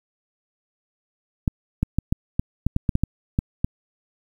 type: clicks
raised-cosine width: 5 ms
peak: -7 dBFS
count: 12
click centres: 1.478 / 1.83 / 1.986 / 2.125 / 2.395 / 2.666 / 2.764 / 2.892 / 2.954 / 3.036 / 3.389 / 3.645 s
effects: 8-bit